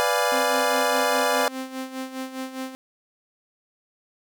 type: chord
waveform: 25% pulse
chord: B diminished seventh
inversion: none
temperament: equal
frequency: 493.9 / 587.3 / 698.5 / 830.6 Hz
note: B4 / D5 / F5 / Ab5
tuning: 0 / 0 / 0 / 0 cents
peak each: -21 / -21 / -23 / -23 dBFS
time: 0-1.48 s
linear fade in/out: 0 ms
type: tone with tremolo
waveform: sawtooth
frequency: 261.6 Hz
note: C4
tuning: in tune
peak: -24 dBFS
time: 0.32-2.75 s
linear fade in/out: 0 ms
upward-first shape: sine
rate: 4.9 Hz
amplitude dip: 70%
effects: none